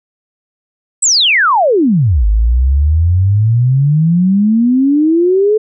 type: exponential two-way sweep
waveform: sine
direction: down then up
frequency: 8372 to 50.5 to 438.5 Hz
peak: -7 dBFS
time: 1.02-5.58 s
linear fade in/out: 10 ms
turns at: 2.26 s
effects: none